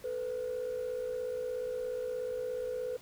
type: tone pair together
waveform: sine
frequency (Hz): 444.1 / 501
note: A4 / B4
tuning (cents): +16 / +25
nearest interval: major second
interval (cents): 209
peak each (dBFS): -38 / -33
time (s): 0.04-2.97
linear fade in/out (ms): 5
effects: tanh soft clip ceiling -29 dBFS + pink hiss -56 dBFS RMS until 3.01 s